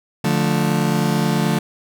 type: chord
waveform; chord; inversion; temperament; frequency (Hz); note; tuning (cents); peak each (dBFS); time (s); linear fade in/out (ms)
35% pulse; D minor; none; just; 146.83 / 176.2 / 220.2; D3 / F3 / A3; 0 / +16 / +2; -19 / -19 / -19; 0.24-1.59; 5
effects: none